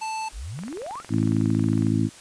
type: tone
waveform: square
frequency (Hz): 880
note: A5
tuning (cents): 0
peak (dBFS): -28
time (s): 0.01-0.29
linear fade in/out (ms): 10
type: exponential sweep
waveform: sine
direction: up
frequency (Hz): 40.51 to 1477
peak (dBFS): -31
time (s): 0.32-1.03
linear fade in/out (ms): 50
type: click train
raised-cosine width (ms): 0.5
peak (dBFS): -25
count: 29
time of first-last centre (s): 0.59-1.869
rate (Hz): 21.9
type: harmonic tone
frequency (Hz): 54.1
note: A1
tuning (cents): -29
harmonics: 2 / 3 / 4 / 5 / 6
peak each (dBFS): -24 / -27 / -25 / -25 / -28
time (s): 1.09-2.1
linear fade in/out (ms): 50
effects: white hiss -46 dBFS RMS until 2.2 s + resampled to 22050 Hz